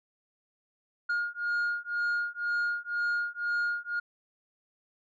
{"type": "beating tone pair", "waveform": "sine", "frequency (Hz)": [1423, 1425], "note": ["F6", "F6"], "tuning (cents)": [32, 34], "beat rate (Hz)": 2, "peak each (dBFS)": -29, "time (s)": [1.09, 4], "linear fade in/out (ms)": 10, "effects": ["tanh soft clip ceiling -25 dBFS"]}